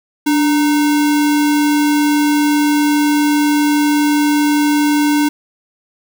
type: tone with sample-and-hold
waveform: sine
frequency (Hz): 293.7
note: D4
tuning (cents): 0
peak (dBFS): -10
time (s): 0.26-5.29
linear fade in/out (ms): 10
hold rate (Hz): 1225
effects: none